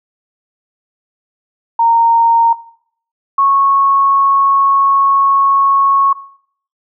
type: tone pair in turn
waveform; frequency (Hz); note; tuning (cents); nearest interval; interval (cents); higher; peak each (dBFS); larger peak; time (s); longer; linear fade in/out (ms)
sine; 924 / 1101.4; A#5 / C#6; -16 / -11; minor third; 305; second; -8; neither; 1.79-2.53 / 3.38-6.13; second; 5
effects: noise-tail reverb RT60 0.6 s tail -17 dB re dry